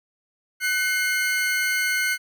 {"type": "tone pair together", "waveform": "40% pulse", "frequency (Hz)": [1500.4, 2136], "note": ["F#6", "C7"], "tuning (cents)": [24, 35], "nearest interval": "tritone", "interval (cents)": 611, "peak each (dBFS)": -23, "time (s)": [0.6, 2.18], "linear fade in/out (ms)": 50, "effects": []}